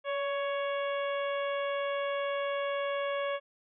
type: harmonic tone with a mistuned harmonic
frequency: 557 Hz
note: C#5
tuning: 8 cents sharp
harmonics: 1 / 2 / 3 / 4 / 5 / 6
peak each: -31 / -37 / -41 / -43 / -45 / -47 dBFS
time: 0.04-3.4 s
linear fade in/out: 50 ms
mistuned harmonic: 1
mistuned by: +24 cents
effects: none